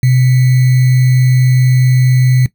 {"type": "tone with sample-and-hold", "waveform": "sine", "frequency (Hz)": 127.7, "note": "C3", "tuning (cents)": -42, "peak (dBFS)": -6, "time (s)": [0.03, 2.46], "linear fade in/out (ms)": 2, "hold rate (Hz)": 2100, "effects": ["noise-tail reverb RT60 0.1 s tail -17 dB re dry"]}